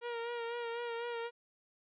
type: tone with vibrato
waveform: sawtooth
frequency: 470.4 Hz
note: A#4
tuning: 16 cents sharp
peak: -33 dBFS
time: 0.01-1.31 s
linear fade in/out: 50 ms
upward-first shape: sine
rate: 4 Hz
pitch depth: 33 cents each way
effects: resampled to 8000 Hz